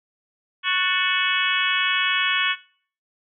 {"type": "harmonic tone with a mistuned harmonic", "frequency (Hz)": 369.9, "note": "F#4", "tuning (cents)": 0, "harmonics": [3, 4, 5, 6, 7, 8, 9], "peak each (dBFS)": [-27, -27, -27, -27, -27, -27, -27], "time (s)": [0.63, 2.56], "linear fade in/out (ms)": 50, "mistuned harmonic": 5, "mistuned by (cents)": -72, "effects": ["noise-tail reverb RT60 0.5 s tail -20 dB re dry"]}